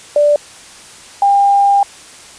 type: tone pair in turn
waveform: sine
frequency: 587.3 / 800.9 Hz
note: D5 / G5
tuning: 0 / +37 cents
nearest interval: perfect fourth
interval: 537 cents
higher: second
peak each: -7 dBFS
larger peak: neither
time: 0.16-0.36 / 1.22-1.83 s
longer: second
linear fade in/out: 2 ms
effects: white hiss -37 dBFS RMS until 2.38 s + resampled to 22050 Hz